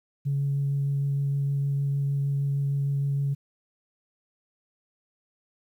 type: tone with vibrato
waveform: sine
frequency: 140 Hz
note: C#3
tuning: 18 cents sharp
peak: -22 dBFS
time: 0.25-3.35 s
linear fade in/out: 20 ms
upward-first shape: triangle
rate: 6.5 Hz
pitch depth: 10 cents each way
effects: tanh soft clip ceiling -19 dBFS + 10-bit